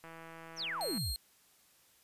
click train, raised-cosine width 0.5 ms, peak -35 dBFS, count 155, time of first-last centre 0.04-0.979 s, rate 164 Hz
sine exponential sweep, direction down, 6600 to 43.65 Hz, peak -35 dBFS, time 0.56-1.16 s, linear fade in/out 50 ms
sawtooth tone, 4216 Hz, C8, 12 cents sharp, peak -34 dBFS, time 0.81-1.16 s, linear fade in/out 0 ms
effects white hiss -66 dBFS RMS until 2.03 s + resampled to 32000 Hz

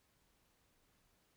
silence, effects pink hiss -75 dBFS RMS until 1.36 s

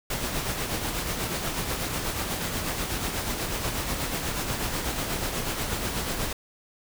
pink noise with tremolo, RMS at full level -28 dBFS, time 0.1-6.33 s, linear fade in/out 5 ms, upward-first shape sine, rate 8.2 Hz, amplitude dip 40%, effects none

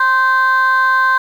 sine tone pair together, 1046.5 / 1554 Hz, C6 / G6, 0 / -16 cents, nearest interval perfect fifth, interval 684 cents, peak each -11 dBFS, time 0-1.18 s, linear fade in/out 5 ms, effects tanh soft clip ceiling -6 dBFS + 7-bit

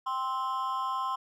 triangle tone with amplitude modulation, 1046.5 Hz, C6, in tune, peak -23 dBFS, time 0.06-1.16 s, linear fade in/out 10 ms, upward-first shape sine, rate 262 Hz, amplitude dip 90%, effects none

